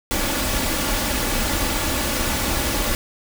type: noise with comb filter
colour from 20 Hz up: pink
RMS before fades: -22 dBFS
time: 0.11-2.95 s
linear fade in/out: 0 ms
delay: 3.5 ms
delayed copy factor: +0.5
effects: none